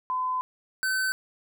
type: tone pair in turn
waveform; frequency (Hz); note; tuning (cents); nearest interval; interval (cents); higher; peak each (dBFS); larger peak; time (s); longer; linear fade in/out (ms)
sine / square; 1017 / 1527.8; C6 / G6; -50 / -45; perfect fifth; 705; second; -25 / -25; neither; 0.1-0.41 / 0.83-1.12; first; 0
effects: none